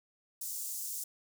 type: high-pass noise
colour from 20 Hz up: pink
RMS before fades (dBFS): -39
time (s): 0.41-1.04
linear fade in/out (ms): 5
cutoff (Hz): 6600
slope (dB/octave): 24
effects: none